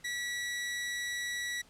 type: tone with amplitude modulation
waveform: sawtooth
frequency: 1942 Hz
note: B6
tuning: 30 cents flat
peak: -29 dBFS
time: 0.04-1.62 s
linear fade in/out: 10 ms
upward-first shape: sine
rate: 280 Hz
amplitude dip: 25%
effects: pink hiss -61 dBFS RMS until 1.69 s + low-pass 10000 Hz 12 dB/octave